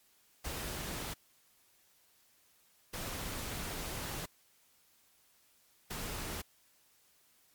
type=noise bursts at uneven times; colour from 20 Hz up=pink; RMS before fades=-40 dBFS; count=3; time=0.44-1.14 / 2.93-4.26 / 5.9-6.42 s; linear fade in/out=10 ms; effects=white hiss -68 dBFS RMS until 7.54 s + MP3 96 kbps